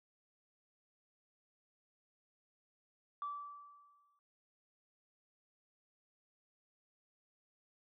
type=tone with exponential decay; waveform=sine; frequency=1159 Hz; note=D6; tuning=23 cents flat; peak=-36 dBFS; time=3.22-4.19 s; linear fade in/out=1 ms; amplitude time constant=210 ms; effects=tanh soft clip ceiling -33 dBFS